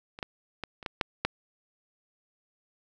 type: clicks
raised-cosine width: 0.3 ms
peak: -26 / -16 / -18 / -27 / -16 / -9 / -9 dBFS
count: 7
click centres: 0.189 / 0.228 / 0.637 / 0.828 / 0.862 / 1.012 / 1.25 s
effects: none